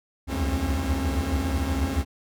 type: tone cluster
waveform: 45% pulse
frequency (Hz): 66.7 / 71.3 / 77.7 / 85.3 / 269.3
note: C2 / C#2 / D#2 / F2 / C#4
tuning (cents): +34 / +49 / -2 / -40 / -50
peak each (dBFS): -30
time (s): 0.27-2.05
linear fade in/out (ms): 50
effects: none